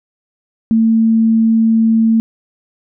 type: tone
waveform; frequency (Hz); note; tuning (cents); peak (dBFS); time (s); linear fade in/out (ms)
sine; 224.6; A3; +36; -8; 0.71-2.2; 0
effects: none